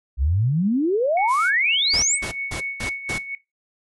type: exponential sweep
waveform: sine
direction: up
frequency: 60.1 to 8870 Hz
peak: -17 dBFS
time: 0.17-2.19 s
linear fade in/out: 50 ms
type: tone with tremolo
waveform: sine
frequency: 2217 Hz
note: C#7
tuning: in tune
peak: -24 dBFS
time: 1.17-3.35 s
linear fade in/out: 2 ms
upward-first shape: sine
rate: 4.2 Hz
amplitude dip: 65%
type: noise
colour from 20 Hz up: blue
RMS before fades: -34 dBFS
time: 1.27-1.51 s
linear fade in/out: 50 ms
type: noise bursts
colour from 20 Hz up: pink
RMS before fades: -29 dBFS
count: 5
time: 1.93-3.185 s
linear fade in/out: 10 ms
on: 99 ms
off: 190 ms
effects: noise-tail reverb RT60 0.2 s tail -18 dB re dry + resampled to 24000 Hz